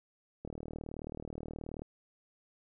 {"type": "click train", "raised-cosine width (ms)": 2, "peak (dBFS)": -28, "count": 54, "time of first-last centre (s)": [0.45, 1.82], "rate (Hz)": 38.7, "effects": []}